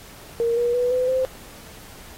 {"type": "tone with pitch steps", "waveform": "sine", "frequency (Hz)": [466.2, 478.8, 491.6, 504.9, 518.5], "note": ["A#4", "A#4", "B4", "B4", "C5"], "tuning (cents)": [0, 46, -8, 38, -16], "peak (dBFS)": -18, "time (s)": [0.4, 1.25], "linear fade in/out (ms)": 0, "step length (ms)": 170, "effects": ["pink hiss -44 dBFS RMS until 2.17 s", "AAC 48 kbps"]}